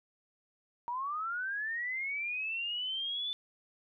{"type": "linear sweep", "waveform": "sine", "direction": "up", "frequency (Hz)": [932.3, 3520], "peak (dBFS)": -33, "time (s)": [0.88, 3.33], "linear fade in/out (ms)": 0, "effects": []}